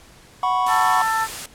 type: chord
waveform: triangle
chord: F# suspended fourth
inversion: none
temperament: just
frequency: 740 / 986.7 / 1110 Hz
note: F#5 / B5 / C#6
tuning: 0 / -2 / +2 cents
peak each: -20 dBFS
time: 0.43-1.02 s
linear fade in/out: 2 ms
type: noise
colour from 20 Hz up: white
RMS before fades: -31 dBFS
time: 0.66-1.46 s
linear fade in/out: 5 ms
type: harmonic tone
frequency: 443.9 Hz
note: A4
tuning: 15 cents sharp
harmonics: 2 / 3 / 4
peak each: -21 / -23 / -25 dBFS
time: 0.67-1.28 s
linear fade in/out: 50 ms
effects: pink hiss -48 dBFS RMS until 1.54 s + low-pass 11000 Hz 12 dB/octave